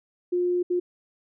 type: tone bursts at uneven times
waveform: sine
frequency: 355.8 Hz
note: F4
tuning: 32 cents sharp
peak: -21 dBFS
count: 2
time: 0.32-0.63 / 0.7-0.8 s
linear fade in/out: 10 ms
effects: none